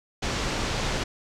pink low-pass noise, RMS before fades -28 dBFS, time 0.22-1.04 s, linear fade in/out 10 ms, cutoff 6700 Hz, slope 24 dB/octave, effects none

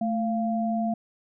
sine tone pair together, 220.2 / 692 Hz, A3 / F5, +2 / -16 cents, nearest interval octave + minor sixth, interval 1982 cents, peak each -25 / -28 dBFS, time 0.01-0.94 s, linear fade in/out 5 ms, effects none

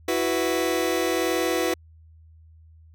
sawtooth chord, E suspended second, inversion none, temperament just, 329.6 / 370.8 / 494.4 Hz, E4 / F#4 / B4, 0 / +4 / +2 cents, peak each -22 dBFS, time 0.08-1.74 s, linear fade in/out 5 ms, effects added 80 Hz sine -48 dBFS peak until 2.94 s

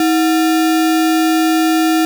sine tone with sample-and-hold, 320 Hz, D#4, 49 cents sharp, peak -10 dBFS, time 0-2.05 s, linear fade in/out 2 ms, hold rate 1050 Hz, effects none

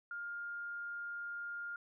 sine tone, 1409 Hz, F6, 15 cents sharp, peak -40 dBFS, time 0.11-1.76 s, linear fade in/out 2 ms, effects none

